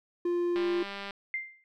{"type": "tone", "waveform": "triangle", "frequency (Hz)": 349.2, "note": "F4", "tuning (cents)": 0, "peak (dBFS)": -24, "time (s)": [0.25, 0.83], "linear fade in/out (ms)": 5}
{"type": "click train", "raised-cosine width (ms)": 0.3, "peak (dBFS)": -23, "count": 110, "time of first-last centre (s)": [0.56, 1.108], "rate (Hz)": 199}
{"type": "tone with exponential decay", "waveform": "sine", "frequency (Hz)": 2093, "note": "C7", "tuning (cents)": 0, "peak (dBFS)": -27, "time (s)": [1.34, 1.64], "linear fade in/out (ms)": 1, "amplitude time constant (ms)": 65}
{"effects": []}